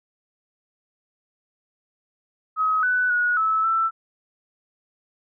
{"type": "tone with pitch steps", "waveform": "sine", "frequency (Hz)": [1272, 1493, 1455, 1303, 1331], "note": ["D#6", "F#6", "F#6", "E6", "E6"], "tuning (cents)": [38, 15, -29, -20, 16], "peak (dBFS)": -18, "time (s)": [2.56, 3.91], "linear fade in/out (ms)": 50, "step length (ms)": 270, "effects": []}